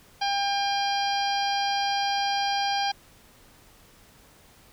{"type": "harmonic tone with a mistuned harmonic", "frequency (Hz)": 800, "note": "G5", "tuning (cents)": 35, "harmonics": [1, 2, 3, 4, 5, 6, 7], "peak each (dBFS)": [-25, -34, -36, -33, -38, -33, -39], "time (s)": [0.21, 2.92], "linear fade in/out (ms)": 10, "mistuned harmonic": 5, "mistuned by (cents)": 47, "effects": ["pink hiss -55 dBFS RMS until 4.72 s"]}